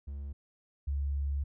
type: tone pair in turn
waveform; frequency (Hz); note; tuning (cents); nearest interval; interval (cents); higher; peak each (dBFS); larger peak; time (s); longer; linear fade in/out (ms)
triangle / sine; 70.3 / 70.3; C#2 / C#2; +25 / +25; unison; 0; neither; -35 / -29; second; 0.07-0.33 / 0.87-1.44; second; 10
effects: none